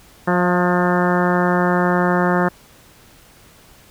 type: harmonic tone with a mistuned harmonic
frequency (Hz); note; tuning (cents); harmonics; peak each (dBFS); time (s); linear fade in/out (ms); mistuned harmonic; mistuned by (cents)
178.4; F3; +37; 1 / 2 / 3 / 4 / 5 / 6 / 7 / 8 / 9 / 10; -18 / -21 / -23 / -24 / -25 / -26 / -26 / -27 / -28 / -28; 0.27-2.49; 10; 4; -20
effects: pink hiss -48 dBFS RMS until 3.9 s